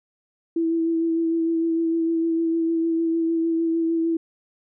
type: tone with vibrato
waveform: sine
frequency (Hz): 329.6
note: E4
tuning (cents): 0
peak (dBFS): -19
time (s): 0.56-4.17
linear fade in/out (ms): 5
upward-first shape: sine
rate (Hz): 6.6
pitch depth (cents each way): 18
effects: none